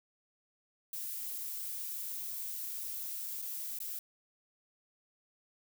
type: noise with dropouts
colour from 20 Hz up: violet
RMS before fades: -40 dBFS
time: 0.93-3.99 s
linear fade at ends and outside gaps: 2 ms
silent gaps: 3.419-3.423 / 3.788-3.802 s
effects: none